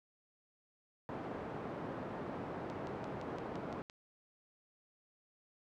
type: band-pass noise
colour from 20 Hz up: pink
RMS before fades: -43 dBFS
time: 1.09-3.82 s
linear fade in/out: 0 ms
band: 160 to 1000 Hz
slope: 12 dB/octave
type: click train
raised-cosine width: 0.2 ms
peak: -34 dBFS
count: 8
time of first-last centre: 2.7-3.899 s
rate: 5.84 Hz
effects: none